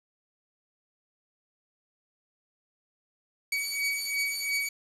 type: beating tone pair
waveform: sawtooth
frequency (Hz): 2262 / 2264.9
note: C#7 / C#7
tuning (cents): +34 / +37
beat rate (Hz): 2.9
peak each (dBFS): -29 / -27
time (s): 3.52-4.69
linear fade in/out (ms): 5
effects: resampled to 32000 Hz + 8-bit